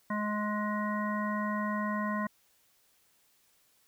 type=harmonic tone; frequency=209.8 Hz; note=G#3; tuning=18 cents sharp; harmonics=1 / 3 / 5 / 7 / 9; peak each=-32 / -39 / -35 / -43 / -39 dBFS; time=0.1-2.27 s; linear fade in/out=5 ms; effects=white hiss -68 dBFS RMS until 3.87 s